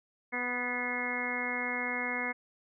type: harmonic tone with a mistuned harmonic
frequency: 246.9 Hz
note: B3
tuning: in tune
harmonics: 1 / 2 / 3 / 4 / 5 / 6 / 7 / 8 / 9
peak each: -40 / -41 / -42 / -42 / -44 / -44 / -39 / -42 / -34 dBFS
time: 0.32-2.33 s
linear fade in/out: 20 ms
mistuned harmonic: 9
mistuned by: -58 cents
effects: none